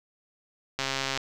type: click train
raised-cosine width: 0.2 ms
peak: -11 dBFS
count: 53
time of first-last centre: 0.79-1.175 s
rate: 135 Hz
effects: none